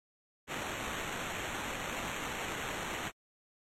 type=noise with sample-and-hold; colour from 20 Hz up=violet; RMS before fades=-38 dBFS; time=0.47-3.12 s; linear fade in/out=50 ms; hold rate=4900 Hz; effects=low-pass 11000 Hz 12 dB/octave + MP3 64 kbps